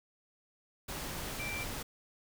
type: tone in noise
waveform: sine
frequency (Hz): 2349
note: D7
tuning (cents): 0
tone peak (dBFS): -38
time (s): 1.39-1.64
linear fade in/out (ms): 10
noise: pink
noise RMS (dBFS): -40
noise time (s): 0.88-1.83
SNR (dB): -1
effects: none